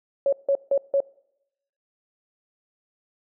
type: tone bursts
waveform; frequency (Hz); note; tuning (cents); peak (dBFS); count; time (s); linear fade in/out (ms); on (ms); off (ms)
sine; 554.4; C#5; 0; -17; 4; 0.26-1.004; 2; 66; 160
effects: noise-tail reverb RT60 0.8 s tail -23 dB re dry